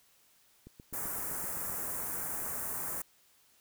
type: click train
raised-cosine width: 3 ms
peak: -36 dBFS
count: 9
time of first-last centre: 0.67-1.7 s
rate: 7.77 Hz
type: band-stop noise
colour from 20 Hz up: white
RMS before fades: -37 dBFS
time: 0.93-3.02 s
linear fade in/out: 5 ms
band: 1700 to 7800 Hz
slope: 24 dB/octave
effects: white hiss -66 dBFS RMS until 3.6 s